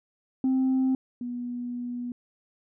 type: tone pair in turn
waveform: sine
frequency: 261.6 / 243.7 Hz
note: C4 / B3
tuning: 0 / -23 cents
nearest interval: minor second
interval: 123 cents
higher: first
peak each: -19 / -30 dBFS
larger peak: first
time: 0.44-0.95 / 1.21-2.12 s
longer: second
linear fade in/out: 2 ms
effects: tanh soft clip ceiling -19 dBFS